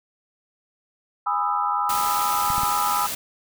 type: chord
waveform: sine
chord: E major seventh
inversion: first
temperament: just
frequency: 824.1 / 988.9 / 1236.1 / 1318.5 Hz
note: G#5 / B5 / D#6 / E6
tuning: -14 / +2 / -12 / 0 cents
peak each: -26 dBFS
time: 1.26-3.07 s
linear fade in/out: 10 ms
type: noise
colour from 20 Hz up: white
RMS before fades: -29 dBFS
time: 1.89-3.15 s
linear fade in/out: 5 ms
type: clicks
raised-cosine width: 5 ms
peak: -20 dBFS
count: 3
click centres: 2.503 / 2.581 / 2.634 s
effects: none